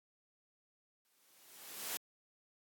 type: noise with exponential growth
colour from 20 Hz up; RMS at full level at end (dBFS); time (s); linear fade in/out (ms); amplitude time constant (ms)
white; -38; 1.05-1.97; 0; 200
effects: high-pass 200 Hz 12 dB/octave + AAC 64 kbps